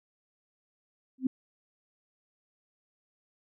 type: tone with exponential growth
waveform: sine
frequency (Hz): 259.8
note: C4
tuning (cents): -12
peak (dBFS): -20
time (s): 1.18-1.27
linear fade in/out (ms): 5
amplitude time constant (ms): 18
effects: none